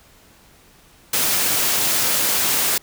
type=high-pass noise; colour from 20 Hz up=white; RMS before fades=-19 dBFS; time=1.13-2.78 s; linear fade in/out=5 ms; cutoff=100 Hz; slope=12 dB/octave; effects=pink hiss -51 dBFS RMS until 2.82 s